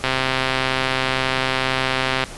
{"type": "click train", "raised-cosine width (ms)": 0.3, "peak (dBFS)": -3, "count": 289, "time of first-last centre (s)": [0.04, 2.238], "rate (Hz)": 131, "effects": ["pink hiss -36 dBFS RMS until 2.37 s", "resampled to 24000 Hz"]}